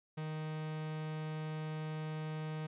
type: tone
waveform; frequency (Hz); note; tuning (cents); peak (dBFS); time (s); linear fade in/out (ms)
45% pulse; 155.56; D#3; 0; -38; 0.17-2.67; 10
effects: resampled to 8000 Hz